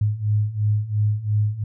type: beating tone pair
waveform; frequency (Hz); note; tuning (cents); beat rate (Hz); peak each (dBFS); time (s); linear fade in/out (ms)
sine; 103.83 / 106.73; G#2 / G#2; 0 / +48; 2.9; -23 / -20; 0.01-1.64; 5
effects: none